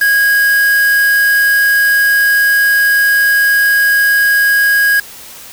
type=tone with quantisation; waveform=triangle; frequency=1643 Hz; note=G#6; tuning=19 cents flat; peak=-6 dBFS; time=0.01-5 s; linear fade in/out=5 ms; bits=3; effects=white hiss -33 dBFS RMS until 5.52 s